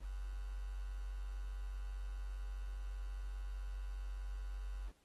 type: tone with quantisation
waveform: sine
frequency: 47.55 Hz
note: F#1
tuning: 48 cents sharp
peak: -40 dBFS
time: 0-4.92 s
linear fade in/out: 50 ms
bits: 10
effects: pink hiss -74 dBFS RMS until 5.04 s + AAC 32 kbps